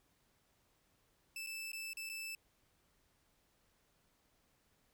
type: tone with dropouts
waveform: sawtooth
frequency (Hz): 2637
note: E7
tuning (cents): 0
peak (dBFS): -39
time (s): 1.36-2.35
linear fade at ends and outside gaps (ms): 2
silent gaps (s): 1.464-1.47 / 1.718-1.731 / 1.933-1.97 / 2.092-2.097
effects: pink hiss -75 dBFS RMS until 4.93 s